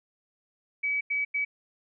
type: tone bursts at uneven times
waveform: sine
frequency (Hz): 2281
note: C#7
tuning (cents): +49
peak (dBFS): -25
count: 3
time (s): 0.83-1.01 / 1.1-1.25 / 1.34-1.45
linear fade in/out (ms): 10
effects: none